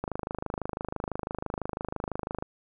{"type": "click train", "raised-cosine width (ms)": 1, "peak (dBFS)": -17, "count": 63, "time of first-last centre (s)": [0.04, 2.425], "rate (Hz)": 26, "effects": []}